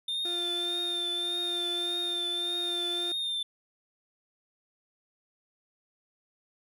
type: tone with vibrato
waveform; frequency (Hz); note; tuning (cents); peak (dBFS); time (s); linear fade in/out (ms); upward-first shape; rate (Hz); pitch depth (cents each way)
triangle; 3600; A7; +39; -28; 0.08-3.43; 5; triangle; 1.7; 49
type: tone with tremolo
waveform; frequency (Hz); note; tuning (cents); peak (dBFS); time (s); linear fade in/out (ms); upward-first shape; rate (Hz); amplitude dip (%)
35% pulse; 349.2; F4; 0; -35; 0.25-3.12; 2; sine; 0.85; 30
effects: none